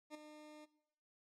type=tone with ADSR envelope; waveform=20% pulse; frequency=302.8 Hz; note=D#4; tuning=47 cents flat; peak=-40 dBFS; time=0.1-0.66 s; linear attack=46 ms; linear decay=10 ms; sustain=-10 dB; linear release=21 ms; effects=noise-tail reverb RT60 0.7 s tail -17 dB re dry + low-pass 9000 Hz 12 dB/octave